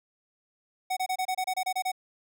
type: tone bursts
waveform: square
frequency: 746 Hz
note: F#5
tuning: 14 cents sharp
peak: -27 dBFS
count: 11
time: 0.9-1.918 s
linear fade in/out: 10 ms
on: 68 ms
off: 27 ms
effects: none